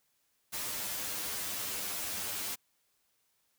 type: noise with comb filter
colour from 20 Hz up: white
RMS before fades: -37 dBFS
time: 0.52-2.56 s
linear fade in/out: 20 ms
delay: 10 ms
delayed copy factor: +0.85
effects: white hiss -75 dBFS RMS until 3.58 s